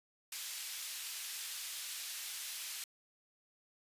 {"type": "high-pass noise", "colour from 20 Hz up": "pink", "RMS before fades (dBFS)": -43, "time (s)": [0.32, 2.84], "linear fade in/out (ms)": 2, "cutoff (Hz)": 2900, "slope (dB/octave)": 12, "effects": ["resampled to 32000 Hz"]}